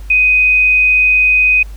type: tone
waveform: sine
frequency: 2502 Hz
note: D#7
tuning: 9 cents sharp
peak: -7 dBFS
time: 0.1-1.63 s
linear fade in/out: 5 ms
effects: added 50 Hz sine -26 dBFS peak until 1.76 s + pink hiss -45 dBFS RMS until 1.76 s